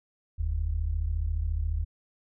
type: tone pair together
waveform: sine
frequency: 43.94 / 78.3 Hz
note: F1 / D#2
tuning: +11 / +11 cents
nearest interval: minor seventh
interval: 1000 cents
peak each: -29 / -28 dBFS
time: 0.38-1.85 s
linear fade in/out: 20 ms
effects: none